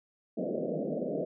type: band-pass noise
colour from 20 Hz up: white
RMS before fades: -33 dBFS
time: 0.37-1.25 s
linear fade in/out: 10 ms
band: 150 to 640 Hz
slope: 96 dB/octave
effects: none